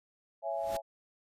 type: chord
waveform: sine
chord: C# minor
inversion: none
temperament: just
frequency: 554.4 / 665.2 / 831.5 Hz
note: C#5 / E5 / G#5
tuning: 0 / +16 / +2 cents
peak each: -38 / -34 / -38 dBFS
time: 0.42-0.82 s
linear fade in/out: 50 ms
type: noise with exponential growth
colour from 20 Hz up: pink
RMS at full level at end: -39 dBFS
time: 0.5-0.77 s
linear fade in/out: 5 ms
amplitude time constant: 58 ms
effects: resampled to 32000 Hz